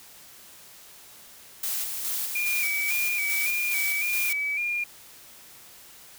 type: noise with tremolo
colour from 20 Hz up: blue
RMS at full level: -29 dBFS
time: 1.63-4.33 s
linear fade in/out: 5 ms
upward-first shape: square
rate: 2.4 Hz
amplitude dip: 35%
type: tone with vibrato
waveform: sine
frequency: 2349 Hz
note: D7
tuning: in tune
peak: -25 dBFS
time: 2.35-4.84 s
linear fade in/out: 5 ms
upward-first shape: square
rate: 1.8 Hz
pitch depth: 46 cents each way
effects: white hiss -49 dBFS RMS until 6.18 s

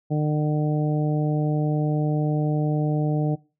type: harmonic tone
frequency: 151 Hz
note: D3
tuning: 48 cents sharp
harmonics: 1 / 2 / 3 / 4 / 5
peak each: -21 / -27 / -31 / -33 / -35 dBFS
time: 0.1-3.36 s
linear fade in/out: 20 ms
effects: noise-tail reverb RT60 0.3 s tail -21 dB re dry

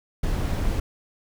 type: noise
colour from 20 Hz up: brown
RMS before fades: -24 dBFS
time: 0.23-0.8 s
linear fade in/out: 5 ms
effects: none

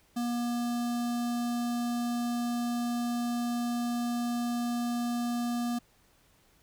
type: tone with notch filter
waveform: square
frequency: 239.3 Hz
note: A#3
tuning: 46 cents sharp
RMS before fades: -31 dBFS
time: 0.16-5.79 s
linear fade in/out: 10 ms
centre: 2200 Hz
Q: 1.4
effects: pink hiss -65 dBFS RMS until 6.62 s

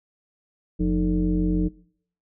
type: tone with frequency modulation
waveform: sine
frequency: 176.5 Hz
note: F3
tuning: 19 cents sharp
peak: -19 dBFS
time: 0.79-1.69 s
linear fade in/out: 20 ms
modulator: 133 Hz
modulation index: 1.3
effects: noise-tail reverb RT60 0.6 s tail -22 dB re dry

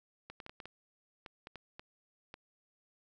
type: clicks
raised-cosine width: 0.3 ms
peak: -30 dBFS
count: 11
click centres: 0.3 / 0.402 / 0.464 / 0.495 / 0.602 / 0.656 / 1.262 / 1.471 / 1.557 / 1.795 / 2.341 s
effects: none

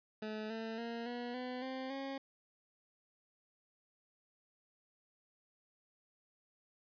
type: tone with pitch steps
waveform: 20% pulse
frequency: 215.5 / 224 / 232.8 / 242 / 251.6 / 261.5 / 271.8 Hz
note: A3 / A3 / A#3 / B3 / B3 / C4 / C#4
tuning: -36 / +31 / -2 / -35 / +32 / -1 / -34 cents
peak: -35 dBFS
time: 0.22-2.18 s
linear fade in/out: 5 ms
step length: 280 ms
effects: resampled to 11025 Hz

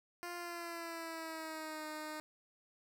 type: tone with pitch glide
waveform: 10% pulse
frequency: 349.2 to 307.5 Hz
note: F4 to D#4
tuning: 0 to -20 cents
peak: -34 dBFS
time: 0.23-2.2 s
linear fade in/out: 0 ms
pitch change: -220 cents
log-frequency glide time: 0.36-1.86 s
effects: none

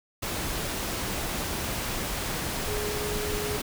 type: tone in noise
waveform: sine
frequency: 418.1 Hz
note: G#4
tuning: 12 cents sharp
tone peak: -32 dBFS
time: 2.68-3.57 s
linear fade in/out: 10 ms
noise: pink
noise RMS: -31 dBFS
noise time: 0.22-3.62 s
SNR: -4 dB
effects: none

